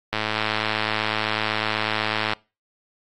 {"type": "click train", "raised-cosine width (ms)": 0.3, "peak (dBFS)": -7, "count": 239, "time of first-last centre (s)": [0.13, 2.334], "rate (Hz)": 108, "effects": ["noise-tail reverb RT60 0.3 s tail -25 dB re dry", "AAC 32 kbps"]}